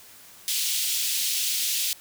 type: high-pass noise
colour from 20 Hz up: pink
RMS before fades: -26 dBFS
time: 0.48-1.93 s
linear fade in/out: 0 ms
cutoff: 3000 Hz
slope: 24 dB/octave
effects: white hiss -49 dBFS RMS until 2 s